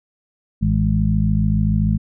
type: harmonic tone with a mistuned harmonic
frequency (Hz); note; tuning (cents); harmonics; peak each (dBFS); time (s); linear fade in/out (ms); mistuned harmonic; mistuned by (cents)
53.8; A1; -38; 1 / 2 / 3 / 4; -20 / -20 / -20 / -20; 0.61-1.98; 20; 4; -56
effects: none